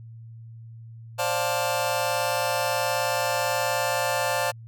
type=chord; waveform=sawtooth; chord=D minor seventh; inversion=third; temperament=just; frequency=528.6 / 587.3 / 704.8 / 881 Hz; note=C5 / D5 / F5 / A5; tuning=+18 / 0 / +16 / +2 cents; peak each=-25 dBFS; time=1.18-4.52 s; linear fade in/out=20 ms; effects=added 114 Hz sine -40 dBFS peak until 4.67 s